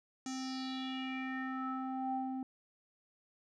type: tone with low-pass filter sweep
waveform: square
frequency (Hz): 261.6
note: C4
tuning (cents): 0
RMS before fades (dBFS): -39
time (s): 0.26-2.43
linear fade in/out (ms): 2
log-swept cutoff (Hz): 6700 to 560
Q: 5
effects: none